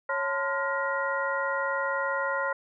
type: tone cluster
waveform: sine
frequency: 551 / 889 / 1032 / 1412 / 1897 Hz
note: C#5 / A5 / C6 / F6 / A#6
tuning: -11 / +18 / -24 / +19 / +30 cents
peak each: -31 / -36 / -32 / -31 / -34 dBFS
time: 0.09-2.53 s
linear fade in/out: 5 ms
effects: none